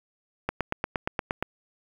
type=click train; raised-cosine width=0.5 ms; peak=-11 dBFS; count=9; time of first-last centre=0.49-1.426 s; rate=8.55 Hz; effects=7-bit